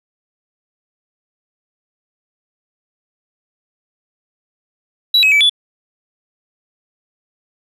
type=tone with pitch steps; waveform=triangle; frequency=3918 / 2552 / 2303 / 3445 Hz; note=B7 / D#7 / D7 / A7; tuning=-15 / +43 / -34 / -37 cents; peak=-6 dBFS; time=5.14-5.496 s; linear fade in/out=5 ms; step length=89 ms; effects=tanh soft clip ceiling -3 dBFS